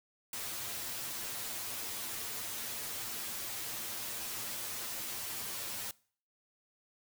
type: noise with comb filter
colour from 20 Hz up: white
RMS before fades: -40 dBFS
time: 0.33-5.91 s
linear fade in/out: 2 ms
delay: 8.8 ms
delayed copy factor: +0.95
effects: noise-tail reverb RT60 0.5 s tail -23 dB re dry